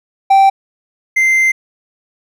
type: tone pair in turn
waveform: triangle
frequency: 780 / 2082 Hz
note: G5 / C7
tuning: -9 / -9 cents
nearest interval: octave + perfect fourth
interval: 1700 cents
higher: second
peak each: -3 / -7 dBFS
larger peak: first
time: 0.3-0.5 / 1.16-1.52 s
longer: second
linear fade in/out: 10 ms
effects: none